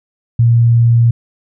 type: tone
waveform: sine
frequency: 117.3 Hz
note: A#2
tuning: 11 cents sharp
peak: -6 dBFS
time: 0.39-1.11 s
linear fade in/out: 5 ms
effects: none